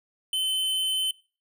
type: tone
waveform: square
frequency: 3059 Hz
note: G7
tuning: 43 cents flat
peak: -25 dBFS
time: 0.33-1.11 s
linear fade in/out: 2 ms
effects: noise-tail reverb RT60 0.4 s tail -22 dB re dry